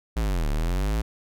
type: linear two-way sweep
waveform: square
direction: down then up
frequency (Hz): 58.7 to 35.16 to 56.7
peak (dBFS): -23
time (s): 0.16-1.02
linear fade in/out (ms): 10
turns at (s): 0.49
effects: none